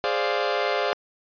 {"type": "chord", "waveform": "sawtooth", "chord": "D half-diminished seventh", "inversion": "second", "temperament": "equal", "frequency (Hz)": [415.3, 523.3, 587.3, 698.5], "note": ["Ab4", "C5", "D5", "F5"], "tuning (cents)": [0, 0, 0, 0], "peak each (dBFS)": -24, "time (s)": [0.04, 0.93], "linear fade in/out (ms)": 0, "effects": ["resampled to 11025 Hz"]}